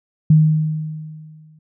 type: tone with exponential decay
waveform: sine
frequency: 155.56 Hz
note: D#3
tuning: in tune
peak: -6 dBFS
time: 0.3-1.59 s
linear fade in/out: 5 ms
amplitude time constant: 280 ms
effects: none